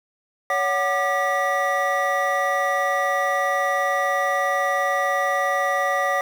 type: tone cluster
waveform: triangle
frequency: 563 / 742 / 1197 / 1941 Hz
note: C#5 / F#5 / D6 / B6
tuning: +27 / +5 / +33 / -31 cents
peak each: -23 dBFS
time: 0.5-6.21 s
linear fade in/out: 2 ms
effects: 7-bit